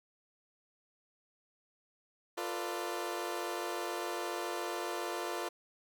20% pulse chord, B half-diminished seventh, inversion second, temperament equal with one note detuned, 349.2 / 446.7 / 493.9 / 587.3 Hz, F4 / A4 / B4 / D5, 0 / +26 / 0 / 0 cents, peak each -34 / -37 / -38 / -38 dBFS, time 2.37-5.49 s, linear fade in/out 10 ms, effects none

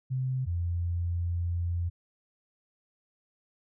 sine tone pair in turn, 129.7 / 86.4 Hz, C3 / F2, -15 / -18 cents, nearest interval perfect fifth, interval 703 cents, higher first, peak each -27 dBFS, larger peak neither, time 0.1-0.46 / 0.46-1.9 s, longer second, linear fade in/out 20 ms, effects none

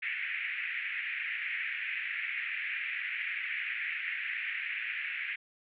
pink band-pass noise, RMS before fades -36 dBFS, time 0.02-5.36 s, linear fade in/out 10 ms, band 1800 to 2500 Hz, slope 48 dB/octave, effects none

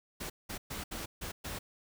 pink noise bursts at uneven times, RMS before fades -40 dBFS, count 6, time 0.2-0.3 / 0.49-0.58 / 0.7-0.84 / 0.91-1.06 / 1.21-1.32 / 1.44-1.59 s, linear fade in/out 10 ms, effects none

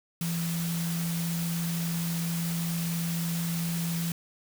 sine tone in noise, 168.3 Hz, E3, 36 cents sharp, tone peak -28 dBFS, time 0.21-4.12 s, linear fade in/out 2 ms, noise white, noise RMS -37 dBFS, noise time 0.21-4.12 s, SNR +6 dB, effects none

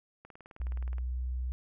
click train, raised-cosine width 0.5 ms, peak -35 dBFS, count 15, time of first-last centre 0.25-0.983 s, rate 19.1 Hz
sine tone with pitch glide, 61.74 to 62.64 Hz, B1 to B1, 0 to +25 cents, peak -31 dBFS, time 0.6-1.52 s, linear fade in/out 0 ms, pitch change +25 cents, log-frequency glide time 0.85-1.24 s
effects none

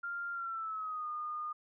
sine tone with pitch glide, 1395 to 1221.5 Hz, F6 to D#6, -2 to -32 cents, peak -36 dBFS, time 0.03-1.53 s, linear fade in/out 10 ms, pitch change -230 cents, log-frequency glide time 0.32-1.08 s, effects none

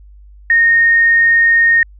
sine tone, 1848 Hz, A#6, 16 cents flat, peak -7 dBFS, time 0.5-1.83 s, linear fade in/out 2 ms, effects added 50 Hz sine -37 dBFS peak until 1.99 s

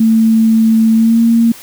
sine tone with pitch glide, 223.2 to 230.5 Hz, A3 to A#3, +25 to -19 cents, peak -6 dBFS, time 0-1.52 s, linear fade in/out 5 ms, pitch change +56 cents, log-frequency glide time 0.93-1.22 s, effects white hiss -35 dBFS RMS until 1.62 s

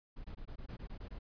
brown noise bursts, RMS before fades -45 dBFS, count 10, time 0.16-1.189 s, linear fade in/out 10 ms, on 84 ms, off 21 ms, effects resampled to 11025 Hz

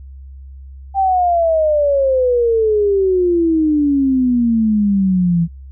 sine exponential sweep, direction down, 791 to 164.81 Hz, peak -11 dBFS, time 0.94-5.48 s, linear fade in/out 50 ms, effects added 67 Hz sine -32 dBFS peak until 5.71 s

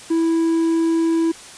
triangle tone, 329 Hz, E4, 3 cents flat, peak -13 dBFS, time 0.1-1.32 s, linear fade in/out 10 ms, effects white hiss -39 dBFS RMS until 1.57 s + resampled to 22050 Hz

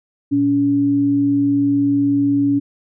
sine tone pair together, 118.9 / 282.8 Hz, A#2 / C#4, +35 / +35 cents, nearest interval octave + minor third, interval 1500 cents, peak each -25 / -13 dBFS, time 0.31-2.6 s, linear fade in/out 20 ms, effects none

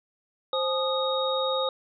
sine tone cluster, 525 / 855 / 1236 / 3752 Hz, C5 / A5 / D#6 / A#7, +6 / -50 / -12 / +11 cents, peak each -26 / -35 / -31 / -30 dBFS, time 0.53-1.69 s, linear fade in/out 2 ms, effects none

